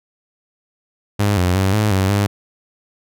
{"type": "tone with pitch steps", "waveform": "sawtooth", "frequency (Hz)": [102.3, 90, 96, 106.4, 95.6, 101.3], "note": ["G#2", "F#2", "G2", "G#2", "G2", "G#2"], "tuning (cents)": [-26, -47, -36, 42, -43, -43], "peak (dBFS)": -10, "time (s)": [1.19, 2.27], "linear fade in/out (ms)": 10, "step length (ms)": 180, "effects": []}